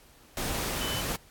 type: tone in noise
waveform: sine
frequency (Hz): 3019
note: F#7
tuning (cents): +34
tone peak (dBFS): -34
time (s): 0.81-1.01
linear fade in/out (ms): 2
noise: pink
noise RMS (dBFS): -32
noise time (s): 0.37-1.16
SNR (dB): -5
effects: pink hiss -57 dBFS RMS until 1.3 s + AAC 64 kbps